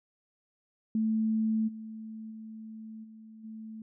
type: tone with level steps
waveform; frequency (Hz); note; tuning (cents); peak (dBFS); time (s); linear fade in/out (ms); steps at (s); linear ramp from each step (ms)
sine; 220; A3; 0; -25 / -39 / -41 / -47 / -40; 0.95-3.82; 2; 1.67 / 2.3 / 3.03 / 3.43; 20
effects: none